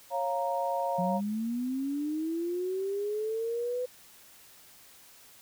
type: chord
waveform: sine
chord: Bb minor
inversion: first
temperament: equal with one note detuned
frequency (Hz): 550.2 / 698.5 / 932.3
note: Db5 / F5 / Bb5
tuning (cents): -13 / 0 / 0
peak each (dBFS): -32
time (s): 0.1-1.21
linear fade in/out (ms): 50
type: linear sweep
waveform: sine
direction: up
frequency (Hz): 174.8 to 504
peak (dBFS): -29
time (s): 0.98-3.86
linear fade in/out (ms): 10
effects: white hiss -55 dBFS RMS until 5.41 s